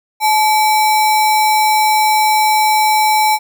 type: tone with sample-and-hold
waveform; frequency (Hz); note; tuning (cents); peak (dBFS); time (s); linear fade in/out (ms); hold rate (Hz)
sine; 860; A5; -40; -9; 0.2-3.39; 50; 3150
effects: none